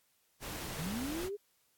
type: noise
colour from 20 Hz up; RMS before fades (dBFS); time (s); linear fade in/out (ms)
pink; -42; 0.4-1.3; 50
type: linear sweep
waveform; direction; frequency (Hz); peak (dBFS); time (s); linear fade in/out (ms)
sine; up; 143.3 to 422; -36; 0.78-1.37; 20
effects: white hiss -73 dBFS RMS until 1.77 s + AAC 64 kbps